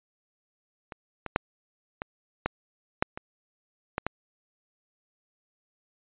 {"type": "clicks", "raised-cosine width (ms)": 0.5, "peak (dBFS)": [-23, -19, -6, -17, -10, -6, -21, -12, -12], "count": 9, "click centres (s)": [0.922, 1.263, 1.361, 2.019, 2.46, 3.025, 3.175, 3.981, 4.066], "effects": ["resampled to 8000 Hz"]}